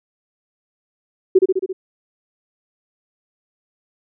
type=tone with echo; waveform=sine; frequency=376.6 Hz; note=F#4; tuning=31 cents sharp; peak=-6 dBFS; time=1.35-1.39 s; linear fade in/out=10 ms; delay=68 ms; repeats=5; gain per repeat=-3 dB; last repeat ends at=1.73 s; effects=none